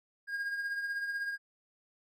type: tone with tremolo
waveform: triangle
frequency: 1625 Hz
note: G#6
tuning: 38 cents flat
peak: -29 dBFS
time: 0.27-1.38 s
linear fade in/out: 50 ms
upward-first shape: triangle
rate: 16 Hz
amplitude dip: 55%
effects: none